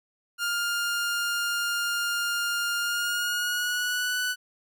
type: tone with pitch glide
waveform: sawtooth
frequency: 1407 to 1488.1 Hz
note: F6 to F#6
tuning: +12 to +9 cents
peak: -22 dBFS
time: 0.38-4.36 s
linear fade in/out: 50 ms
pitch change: +97 cents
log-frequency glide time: 2.79-4.19 s
effects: none